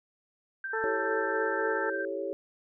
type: tone with tremolo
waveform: sine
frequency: 1568 Hz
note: G6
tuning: in tune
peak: -31 dBFS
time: 0.64-2.05 s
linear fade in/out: 2 ms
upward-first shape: triangle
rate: 17 Hz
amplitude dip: 45%
type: harmonic tone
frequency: 443.8 Hz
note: A4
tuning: 15 cents sharp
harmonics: 1 / 2 / 3 / 4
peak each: -32 / -35 / -37 / -38 dBFS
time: 0.73-1.9 s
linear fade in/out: 5 ms
type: chord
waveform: sine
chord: A dominant seventh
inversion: second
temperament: equal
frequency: 329.6 / 392 / 440 / 554.4 Hz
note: E4 / G4 / A4 / C#5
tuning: 0 / 0 / 0 / 0 cents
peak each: -39 / -35 / -39 / -35 dBFS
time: 0.84-2.33 s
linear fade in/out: 0 ms
effects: none